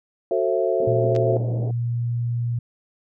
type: chord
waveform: sine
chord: F# half-diminished seventh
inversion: none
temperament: just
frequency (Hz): 370 / 444 / 532.8 / 666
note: F#4 / A4 / C5 / E5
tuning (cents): 0 / +16 / +31 / +18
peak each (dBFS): -24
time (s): 0.31-1.37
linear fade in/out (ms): 2
type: band-pass noise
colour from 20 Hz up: white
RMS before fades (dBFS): -33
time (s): 0.8-1.71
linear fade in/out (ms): 2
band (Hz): 160 to 640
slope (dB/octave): 48
type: tone with pitch glide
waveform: sine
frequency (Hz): 118 to 118.96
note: A#2 to A#2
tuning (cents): +22 to +36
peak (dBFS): -21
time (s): 0.87-2.59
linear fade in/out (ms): 5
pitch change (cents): +14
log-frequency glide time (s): 1.05-2.15
type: clicks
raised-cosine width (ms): 0.2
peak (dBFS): -24 / -18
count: 2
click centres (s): 1.152 / 1.163
effects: none